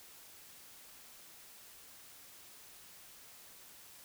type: silence
effects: white hiss -56 dBFS RMS until 4.04 s